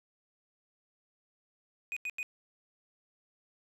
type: tone bursts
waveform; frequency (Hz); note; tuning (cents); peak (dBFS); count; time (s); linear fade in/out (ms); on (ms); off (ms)
triangle; 2487; D#7; -1; -32; 3; 1.92-2.229; 0; 45; 87
effects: none